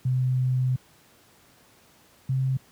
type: tone pair in turn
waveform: sine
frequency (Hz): 128.1 / 131.93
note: C3 / C3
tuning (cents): -36 / +15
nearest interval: minor second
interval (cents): 51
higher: second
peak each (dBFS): -20 / -21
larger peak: first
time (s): 0.05-0.76 / 2.29-2.57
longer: first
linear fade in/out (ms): 5
effects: pink hiss -57 dBFS RMS until 2.71 s + high-pass 80 Hz 12 dB/octave